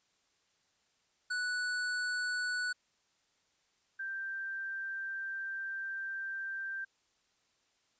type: tone pair in turn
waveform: square / sine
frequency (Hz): 1480 / 1573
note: F#6 / G6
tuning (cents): 0 / +6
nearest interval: minor second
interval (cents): 106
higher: second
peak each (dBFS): -33 / -36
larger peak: first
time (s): 1.3-2.73 / 3.99-6.85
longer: second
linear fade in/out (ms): 10
effects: white hiss -74 dBFS RMS until 7.99 s + resampled to 16000 Hz